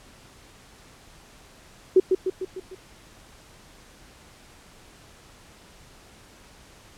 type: tone with echo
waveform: sine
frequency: 374.6 Hz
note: F#4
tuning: 21 cents sharp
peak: -11 dBFS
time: 1.96-2 s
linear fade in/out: 5 ms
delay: 150 ms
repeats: 5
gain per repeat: -5 dB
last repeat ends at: 2.75 s
effects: pink hiss -51 dBFS RMS until 6.97 s + low-pass 10000 Hz 12 dB/octave